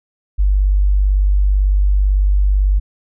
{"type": "tone", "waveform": "sine", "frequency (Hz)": 49, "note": "G1", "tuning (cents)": 0, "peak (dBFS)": -10, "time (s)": [0.38, 2.8], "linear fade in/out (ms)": 20, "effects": []}